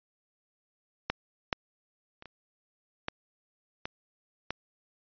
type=clicks; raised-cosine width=0.3 ms; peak=-11 / -10 / -30 / -29 / -15 / -18 / -15 dBFS; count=7; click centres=1.1 / 1.528 / 2.224 / 2.257 / 3.084 / 3.855 / 4.506 s; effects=resampled to 11025 Hz